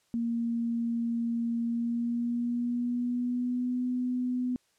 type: tone with pitch glide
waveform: sine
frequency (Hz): 233.1 to 249.8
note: A#3 to B3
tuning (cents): 0 to +20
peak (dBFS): -27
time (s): 0.14-4.56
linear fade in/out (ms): 0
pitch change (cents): +120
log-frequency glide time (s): 1.63-3.85
effects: white hiss -70 dBFS RMS until 4.78 s + low-pass 9000 Hz 12 dB/octave